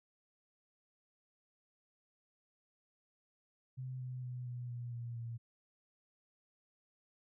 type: tone with pitch steps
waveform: sine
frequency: 128.9 / 126.76 / 124.65 / 122.58 / 120.55 / 118.54 / 116.57 Hz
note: C3 / B2 / B2 / B2 / B2 / A#2 / A#2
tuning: -26 / +46 / +16 / -13 / -41 / +29 / 0 cents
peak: -40 dBFS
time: 3.77-5.38 s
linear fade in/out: 20 ms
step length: 230 ms
effects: none